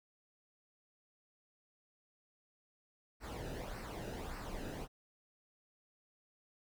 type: noise with flanger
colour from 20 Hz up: brown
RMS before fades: -44 dBFS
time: 3.2-4.88 s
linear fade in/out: 50 ms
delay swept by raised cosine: 0.29 to 0.93 ms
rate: 1.7 Hz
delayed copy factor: -0.65
effects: none

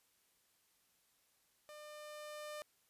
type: tone with level ramp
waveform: sawtooth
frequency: 600 Hz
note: D5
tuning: 37 cents sharp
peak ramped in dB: -48 to -40 dBFS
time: 1.69-2.62 s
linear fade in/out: 0 ms
effects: white hiss -75 dBFS RMS until 2.89 s + resampled to 32000 Hz

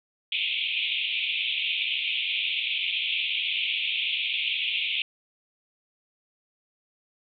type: band-pass noise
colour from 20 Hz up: pink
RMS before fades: -28 dBFS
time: 0.32-5.02 s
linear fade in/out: 2 ms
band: 2300 to 3600 Hz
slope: 96 dB/octave
effects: none

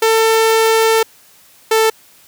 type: tone pair in turn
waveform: sawtooth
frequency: 446.9 / 442.8 Hz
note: A4 / A4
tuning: +27 / +11 cents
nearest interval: unison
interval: 16 cents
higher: first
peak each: -6 dBFS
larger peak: neither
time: 0.02-1.03 / 1.71-1.9 s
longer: first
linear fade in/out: 5 ms
effects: white hiss -47 dBFS RMS until 2.27 s + high-pass 60 Hz 12 dB/octave

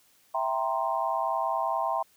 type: chord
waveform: sine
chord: C dominant seventh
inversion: first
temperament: equal with one note detuned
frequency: 659.3 / 784 / 936.6 / 1046.5 Hz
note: E5 / G5 / Bb5 / C6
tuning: 0 / 0 / +8 / 0 cents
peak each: -31 dBFS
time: 0.34-2.03 s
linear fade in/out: 10 ms
effects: white hiss -63 dBFS RMS until 2.16 s

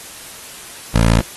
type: tone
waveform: 15% pulse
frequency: 56.5 Hz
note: A1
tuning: 47 cents sharp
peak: -4 dBFS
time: 0.94-1.21 s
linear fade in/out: 10 ms
effects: white hiss -35 dBFS RMS until 1.36 s + AAC 32 kbps

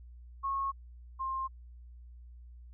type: tone pair in turn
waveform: sine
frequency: 1093 / 1060 Hz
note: C#6 / C6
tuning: -25 / +22 cents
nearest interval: minor second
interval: 53 cents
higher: first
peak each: -30 / -32 dBFS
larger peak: first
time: 0.43-0.72 / 1.19-1.48 s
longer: neither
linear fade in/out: 20 ms
effects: added 60 Hz sine -48 dBFS peak until 2.73 s

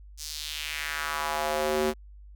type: tone with high-pass filter sweep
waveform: square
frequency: 76.2 Hz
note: D#2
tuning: 36 cents flat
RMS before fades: -30 dBFS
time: 0.17-1.94 s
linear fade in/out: 50 ms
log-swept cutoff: 5900 to 300 Hz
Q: 2.1
effects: added 50 Hz sine -45 dBFS peak until 2.35 s

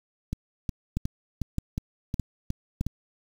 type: two click trains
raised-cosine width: 5 ms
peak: -14 / -16 dBFS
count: 4 / 8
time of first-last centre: 0.97-2.81 / 0.33-2.866 s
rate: 1.63 / 2.76 Hz
effects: 7-bit

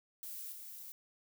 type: noise with level steps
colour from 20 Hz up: violet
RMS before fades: -45 / -49 dBFS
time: 0.23-0.92 s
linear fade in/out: 0 ms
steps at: 0.52 s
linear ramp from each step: 5 ms
effects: none

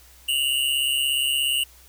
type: tone pair together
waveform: square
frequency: 2794 / 2931 Hz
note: F7 / F#7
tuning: 0 / -17 cents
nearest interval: minor second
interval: 83 cents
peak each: -24 dBFS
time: 0.28-1.64 s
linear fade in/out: 10 ms
effects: added 62 Hz sine -52 dBFS peak until 1.88 s + white hiss -52 dBFS RMS until 1.88 s

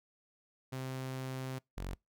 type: tone pair in turn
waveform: sawtooth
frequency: 130.81 / 46.15 Hz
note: C3 / F#1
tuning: 0 / -4 cents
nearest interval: octave + tritone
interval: 1804 cents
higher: first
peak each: -34 / -34 dBFS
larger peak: neither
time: 0.72-1.59 / 1.77-1.95 s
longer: first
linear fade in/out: 10 ms
effects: noise-tail reverb RT60 0.2 s tail -26 dB re dry

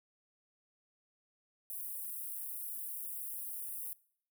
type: high-pass noise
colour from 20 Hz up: white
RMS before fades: -42 dBFS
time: 1.7-3.93 s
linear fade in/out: 0 ms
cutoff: 9600 Hz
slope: 48 dB/octave
effects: noise-tail reverb RT60 0.6 s tail -22 dB re dry

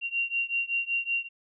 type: beating tone pair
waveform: sine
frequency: 2758 / 2763.3 Hz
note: F7 / F7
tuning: -22 / -19 cents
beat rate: 5.3 Hz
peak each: -29 / -30 dBFS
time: 0.01-1.29 s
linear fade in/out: 50 ms
effects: none

